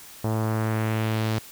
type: tone with low-pass filter sweep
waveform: sawtooth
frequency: 110 Hz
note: A2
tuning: in tune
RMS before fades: -25 dBFS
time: 0.24-1.39 s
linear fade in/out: 5 ms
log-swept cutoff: 860 to 5200 Hz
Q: 1.3
effects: white hiss -45 dBFS RMS until 1.51 s